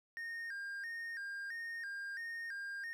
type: tone with vibrato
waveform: triangle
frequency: 1720 Hz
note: A6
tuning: 40 cents flat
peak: -39 dBFS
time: 0.17-2.93 s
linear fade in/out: 0 ms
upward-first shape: square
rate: 1.5 Hz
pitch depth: 120 cents each way
effects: none